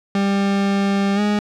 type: tone with pitch glide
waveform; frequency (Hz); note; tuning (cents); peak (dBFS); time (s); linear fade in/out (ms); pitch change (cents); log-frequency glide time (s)
40% pulse; 198.2 to 207.6; G3 to G#3; +19 to 0; -15; 0.15-1.39; 2; +81; 1.15-1.2
effects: low-pass 5000 Hz 12 dB/octave + 9-bit